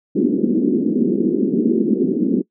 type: band-pass noise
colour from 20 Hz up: pink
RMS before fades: -17 dBFS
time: 0.15-2.42 s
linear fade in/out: 10 ms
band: 200 to 390 Hz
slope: 48 dB/octave
effects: noise-tail reverb RT60 0.1 s tail -22 dB re dry